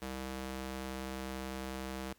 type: tone with high-pass filter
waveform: square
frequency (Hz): 65.6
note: C2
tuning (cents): +5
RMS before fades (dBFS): -41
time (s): 0.02-2.13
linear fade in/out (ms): 0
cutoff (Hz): 140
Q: 0.51
effects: pink hiss -67 dBFS RMS until 2.18 s + Opus 48 kbps